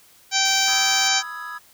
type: harmonic tone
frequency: 777 Hz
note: G5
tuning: 16 cents flat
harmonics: 1 / 2 / 3 / 4 / 5 / 6 / 7 / 8 / 9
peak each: -26 / -26 / -26 / -26 / -26 / -26 / -26 / -26 / -26 dBFS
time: 0.31-1.23 s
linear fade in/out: 50 ms
type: noise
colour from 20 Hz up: white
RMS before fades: -38 dBFS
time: 0.45-1.08 s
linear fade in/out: 2 ms
type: chord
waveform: triangle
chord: E major seventh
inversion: second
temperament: equal with one note detuned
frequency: 987.8 / 1244.5 / 1318.5 / 1669.9 Hz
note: B5 / D#6 / E6 / G#6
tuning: 0 / 0 / 0 / +9 cents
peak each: -37 / -34 / -37 / -32 dBFS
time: 0.67-1.59 s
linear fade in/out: 20 ms
effects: white hiss -53 dBFS RMS until 1.73 s